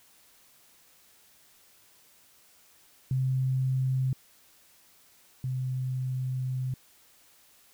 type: tone pair in turn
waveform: sine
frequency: 130.7 / 129.05 Hz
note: C3 / C3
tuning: -1 / -23 cents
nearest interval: unison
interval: 22 cents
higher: first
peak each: -24 / -28 dBFS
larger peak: first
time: 3.11-4.13 / 5.44-6.74 s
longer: second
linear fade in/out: 2 ms
effects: white hiss -60 dBFS RMS until 7.73 s